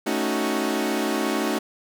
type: chord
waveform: sawtooth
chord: D# half-diminished seventh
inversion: second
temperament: equal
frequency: 220 / 277.2 / 311.1 / 370 Hz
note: A3 / C#4 / D#4 / F#4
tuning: 0 / 0 / 0 / 0 cents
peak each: -24 dBFS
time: 0.06-1.59 s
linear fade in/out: 10 ms
effects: none